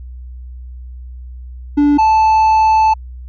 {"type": "tone pair in turn", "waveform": "triangle", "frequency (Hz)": [290.6, 875.9], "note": ["D4", "A5"], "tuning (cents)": [-18, -8], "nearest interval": "octave + perfect fifth", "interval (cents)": 1910, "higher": "second", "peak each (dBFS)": -6, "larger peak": "neither", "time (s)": [[1.77, 1.98], [1.98, 2.94]], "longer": "second", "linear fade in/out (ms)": 10, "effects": ["added 62 Hz sine -28 dBFS peak until 3.28 s", "resampled to 16000 Hz"]}